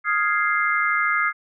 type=chord; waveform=sine; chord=F minor seventh; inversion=third; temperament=equal; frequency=1244.5 / 1396.9 / 1661.2 / 2093 Hz; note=Eb6 / F6 / Ab6 / C7; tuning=0 / 0 / 0 / 0 cents; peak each=-23 / -25 / -25 / -23 dBFS; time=0.04-1.33 s; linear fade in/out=50 ms; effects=none